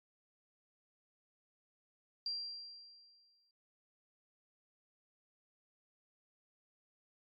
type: tone with exponential decay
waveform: sine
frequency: 4741 Hz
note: D8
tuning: 16 cents sharp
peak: -35 dBFS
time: 2.26-3.51 s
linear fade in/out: 2 ms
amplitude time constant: 270 ms
effects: AAC 48 kbps